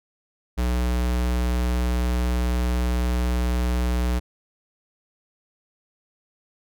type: tone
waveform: square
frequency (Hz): 61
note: B1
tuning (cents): -21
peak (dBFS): -21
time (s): 0.57-4.2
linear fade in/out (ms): 20
effects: none